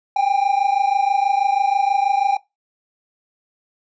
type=tone pair together; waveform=triangle; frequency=784 / 810.2 Hz; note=G5 / G#5; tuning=0 / -43 cents; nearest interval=minor second; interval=57 cents; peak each=-16 dBFS; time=0.16-2.37 s; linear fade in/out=5 ms; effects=noise-tail reverb RT60 0.2 s tail -20 dB re dry + resampled to 16000 Hz